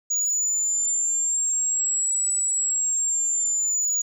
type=linear two-way sweep; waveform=sine; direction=up then down; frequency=6810 to 7902 to 6810 Hz; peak=-18 dBFS; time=0.1-4.02 s; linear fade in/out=10 ms; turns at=2.34 s; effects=tanh soft clip ceiling -20 dBFS + 9-bit

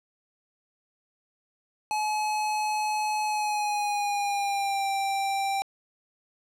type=tone with pitch glide; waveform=square; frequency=852 to 785.8 Hz; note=G#5 to G5; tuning=+44 to +4 cents; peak=-26 dBFS; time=1.91-5.62 s; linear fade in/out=0 ms; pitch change=-140 cents; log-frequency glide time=3.25-4.87 s; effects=low-pass 11000 Hz 12 dB/octave

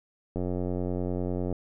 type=click train; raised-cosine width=2 ms; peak=-18 dBFS; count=106; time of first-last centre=0.36-1.527 s; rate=90 Hz; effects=none

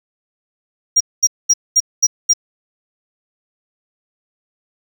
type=tone bursts; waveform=triangle; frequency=5700 Hz; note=F8; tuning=34 cents sharp; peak=-7 dBFS; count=6; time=0.96-2.336 s; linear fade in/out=10 ms; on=46 ms; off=220 ms; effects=none

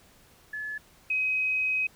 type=tone pair in turn; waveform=sine; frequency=1717 / 2529 Hz; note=A6 / D#7; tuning=-43 / +28 cents; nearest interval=perfect fifth; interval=671 cents; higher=second; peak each=-32 / -24 dBFS; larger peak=second; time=0.53-0.78 / 1.1-1.87 s; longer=second; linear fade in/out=5 ms; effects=pink hiss -58 dBFS RMS until 1.95 s

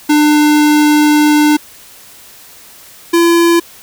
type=tone pair in turn; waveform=square; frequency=299.3 / 339.2 Hz; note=D4 / E4; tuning=+33 / +50 cents; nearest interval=major second; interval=217 cents; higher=second; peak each=-7 dBFS; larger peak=neither; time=0.09-1.57 / 3.13-3.6 s; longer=first; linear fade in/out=10 ms; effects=white hiss -38 dBFS RMS until 3.82 s

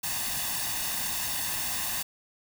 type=noise with comb filter; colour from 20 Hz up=white; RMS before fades=-31 dBFS; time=0.03-2.03 s; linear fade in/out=10 ms; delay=1.1 ms; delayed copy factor=+0.7; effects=none

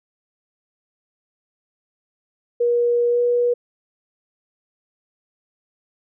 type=tone with pitch glide; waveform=sine; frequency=478.2 to 483.5 Hz; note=A#4 to B4; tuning=+44 to -37 cents; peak=-15 dBFS; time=2.6-3.54 s; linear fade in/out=10 ms; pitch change=+19 cents; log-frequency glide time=3.09-3.2 s; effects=none

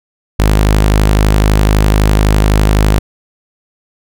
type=tone; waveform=sawtooth; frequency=51.91 Hz; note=G#1; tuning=in tune; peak=-3 dBFS; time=0.39-2.99 s; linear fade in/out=5 ms; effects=none

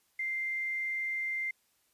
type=tone with quantisation; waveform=sine; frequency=2093 Hz; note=C7; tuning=in tune; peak=-31 dBFS; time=0.19-1.51 s; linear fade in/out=5 ms; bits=10; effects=white hiss -72 dBFS RMS until 1.93 s + resampled to 32000 Hz

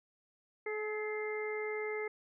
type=harmonic tone with a mistuned harmonic; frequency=427.6 Hz; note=A4; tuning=49 cents flat; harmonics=1 / 2 / 3 / 4 / 5; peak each=-36 / -47 / -49 / -50 / -41 dBFS; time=0.66-2.08 s; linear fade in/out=5 ms; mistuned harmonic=5; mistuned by=-37 cents; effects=none

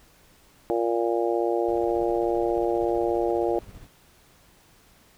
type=harmonic tone; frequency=116.54 Hz; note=A#2; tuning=in tune; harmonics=3 / 4 / 5 / 6 / 7; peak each=-25 / -27 / -29 / -31 / -32 dBFS; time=0.7-3.59 s; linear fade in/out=0 ms
type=noise with tremolo; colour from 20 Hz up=brown; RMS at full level=-42 dBFS; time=1.68-3.87 s; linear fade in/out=5 ms; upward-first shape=square; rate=15 Hz; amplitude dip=40%
effects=pink hiss -57 dBFS RMS until 5.17 s

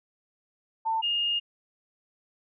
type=tone pair in turn; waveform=sine; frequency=894 / 2838 Hz; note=A5 / F7; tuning=+27 / +27 cents; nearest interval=octave + minor sixth; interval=2000 cents; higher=second; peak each=-24 dBFS; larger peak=neither; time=0.85-1.02 / 1.02-1.4 s; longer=second; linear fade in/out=20 ms; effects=none

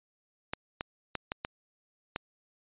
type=clicks; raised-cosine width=0.3 ms; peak=-16 dBFS; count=6; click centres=0.535 / 0.809 / 1.153 / 1.319 / 1.449 / 2.161 s; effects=resampled to 8000 Hz

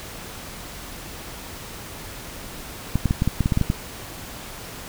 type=clicks; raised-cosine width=5 ms; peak=-7 dBFS; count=11; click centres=2.956 / 3.057 / 3.109 / 3.221 / 3.276 / 3.407 / 3.459 / 3.522 / 3.574 / 3.613 / 3.701 s; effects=pink hiss -37 dBFS RMS until 4.88 s

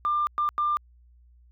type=tone bursts at uneven times; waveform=sine; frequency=1194 Hz; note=D6; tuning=28 cents sharp; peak=-21 dBFS; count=3; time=0.05-0.27 / 0.38-0.49 / 0.58-0.77 s; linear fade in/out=0 ms; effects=tanh soft clip ceiling -17 dBFS + added 60 Hz sine -53 dBFS peak until 1.51 s

